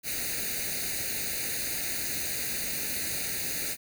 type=noise with comb filter; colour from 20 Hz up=white; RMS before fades=-32 dBFS; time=0.03-3.77 s; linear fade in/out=50 ms; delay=0.46 ms; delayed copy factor=+0.9; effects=none